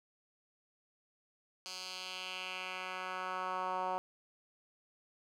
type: tone with band-pass filter sweep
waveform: 10% pulse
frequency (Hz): 185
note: F#3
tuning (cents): 0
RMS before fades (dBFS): -40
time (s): 1.66-3.98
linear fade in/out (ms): 0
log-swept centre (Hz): 5000 to 840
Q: 2
effects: none